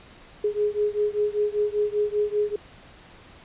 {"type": "beating tone pair", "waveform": "sine", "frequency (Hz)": [415.3, 420.4], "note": ["G#4", "G#4"], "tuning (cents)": [0, 21], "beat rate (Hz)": 5.1, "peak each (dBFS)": [-24, -25], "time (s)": [0.44, 2.56], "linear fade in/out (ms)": 5, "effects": ["pink hiss -49 dBFS RMS until 3.44 s", "resampled to 8000 Hz"]}